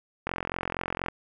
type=click train; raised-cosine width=0.5 ms; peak=-14 dBFS; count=37; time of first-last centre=0.27-1.084 s; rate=44.2 Hz; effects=none